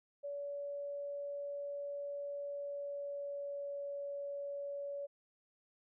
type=tone with pitch glide; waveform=sine; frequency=570 to 566.4 Hz; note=C#5 to C#5; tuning=+48 to +37 cents; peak=-39 dBFS; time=0.23-5.07 s; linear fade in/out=20 ms; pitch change=-11 cents; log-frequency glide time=2.48-3.82 s; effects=none